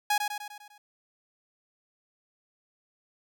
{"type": "tone with echo", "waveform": "sawtooth", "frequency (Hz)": 830.6, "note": "G#5", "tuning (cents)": 0, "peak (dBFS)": -19, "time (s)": [0.1, 0.18], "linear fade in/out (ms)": 5, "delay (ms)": 100, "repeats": 6, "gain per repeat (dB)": -5, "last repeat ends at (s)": 0.78, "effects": []}